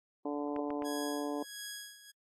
harmonic tone, 145.7 Hz, D3, 13 cents flat, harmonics 2 / 3 / 4 / 5 / 6 / 7, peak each -36 / -40 / -42 / -44 / -46 / -47 dBFS, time 0.25-1.43 s, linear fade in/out 5 ms
clicks, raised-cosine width 0.5 ms, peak -29 dBFS, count 3, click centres 0.563 / 0.705 / 0.822 s
10% pulse tone with tremolo, 1661.2 Hz, G#6, in tune, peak -32 dBFS, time 0.84-2.12 s, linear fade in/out 20 ms, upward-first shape sine, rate 1.5 Hz, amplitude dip 80%
effects AAC 64 kbps

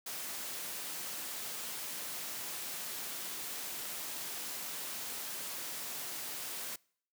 white noise, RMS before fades -41 dBFS, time 0.06-6.76 s, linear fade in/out 5 ms, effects noise-tail reverb RT60 0.6 s tail -26 dB re dry + high-pass 150 Hz 12 dB/octave

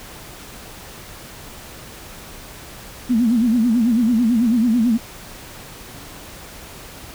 sine tone with vibrato, 233.1 Hz, A#3, in tune, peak -13 dBFS, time 3.09-4.98 s, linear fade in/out 20 ms, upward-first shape sine, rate 9.1 Hz, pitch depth 130 cents each way, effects pink hiss -38 dBFS RMS until 7.14 s

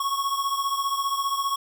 square beating tone pair, 1100 / 1115 Hz, C#6 / C#6, -14 / +10 cents, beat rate 15 Hz, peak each -26 / -30 dBFS, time 0-1.56 s, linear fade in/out 5 ms, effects none

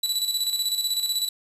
sawtooth tone with tremolo, 3951 Hz, B7, in tune, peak -18 dBFS, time 0.03-1.29 s, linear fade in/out 5 ms, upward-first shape square, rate 16 Hz, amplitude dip 55%, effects resampled to 32000 Hz + 8-bit

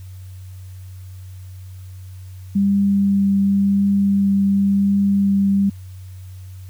sine tone with vibrato, 198.2 Hz, G3, 19 cents sharp, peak -13 dBFS, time 2.55-5.7 s, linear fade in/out 10 ms, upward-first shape triangle, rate 0.94 Hz, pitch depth 9 cents each way, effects added 93 Hz sine -33 dBFS peak until 6.69 s + white hiss -53 dBFS RMS until 6.69 s

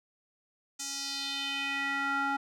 square tone with band-pass filter sweep, 277.2 Hz, C#4, in tune, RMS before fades -33 dBFS, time 0.79-2.37 s, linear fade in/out 10 ms, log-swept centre 6800 to 1100 Hz, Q 2.8, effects none

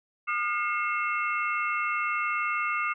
sine tone cluster, 1212 / 1421 / 2153 / 2683 Hz, D#6 / F6 / C7 / E7, -46 / +30 / +49 / +30 cents, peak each -29 / -33 / -31 / -34 dBFS, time 0.27-2.94 s, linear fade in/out 20 ms, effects none

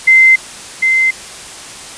sine tone pair in turn, 2074 / 2074 Hz, C7 / C7, -16 / -16 cents, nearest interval unison, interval 0 cents, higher neither, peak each -3 / -8 dBFS, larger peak first, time 0.07-0.36 / 0.82-1.11 s, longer neither, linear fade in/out 10 ms, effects white hiss -30 dBFS RMS until 1.97 s + resampled to 22050 Hz

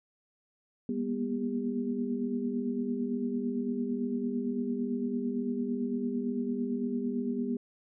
sine tone cluster, 199.6 / 234.2 / 243.1 / 400.8 Hz, G3 / A#3 / B3 / G4, +32 / +8 / -27 / +38 cents, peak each -37 / -39 / -31 / -37 dBFS, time 0.89-7.57 s, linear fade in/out 2 ms, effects none

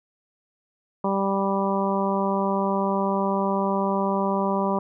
harmonic tone, 196 Hz, G3, in tune, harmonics 1 / 2 / 3 / 4 / 5 / 6, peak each -25 / -28 / -28 / -31 / -27 / -33 dBFS, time 1.04-4.79 s, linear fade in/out 5 ms, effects none

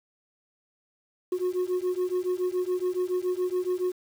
sine beating tone pair, 360 / 367.1 Hz, F#4 / F#4, -47 / -14 cents, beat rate 7.1 Hz, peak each -26 dBFS, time 1.32-3.92 s, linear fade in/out 5 ms, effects tanh soft clip ceiling -22 dBFS + 8-bit

